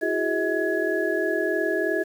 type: tone cluster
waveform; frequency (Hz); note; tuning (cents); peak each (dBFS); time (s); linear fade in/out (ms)
sine; 330.5 / 369.8 / 412.8 / 640 / 1683; E4 / F#4 / G#4 / D#5 / G#6; +5 / -1 / -10 / +49 / +23; -28; 0.01-2.04; 20
effects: 8-bit